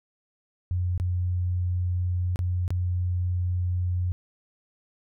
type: tone with dropouts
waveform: sine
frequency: 89.6 Hz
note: F2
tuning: 45 cents sharp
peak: -23 dBFS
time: 0.71-4.12 s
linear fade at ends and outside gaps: 0 ms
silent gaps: 0.978-0.999 / 2.359-2.391 / 2.679-2.705 s
effects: none